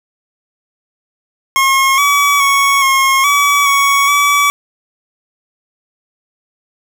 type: tone with pitch steps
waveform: 25% pulse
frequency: 1079 / 1140 / 1111 / 1078 / 1141 / 1118 / 1145 Hz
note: C#6 / C#6 / C#6 / C#6 / C#6 / C#6 / D6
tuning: -47 / +48 / +4 / -49 / +50 / +14 / -44 cents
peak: -5 dBFS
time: 1.56-4.5 s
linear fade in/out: 0 ms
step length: 420 ms
effects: none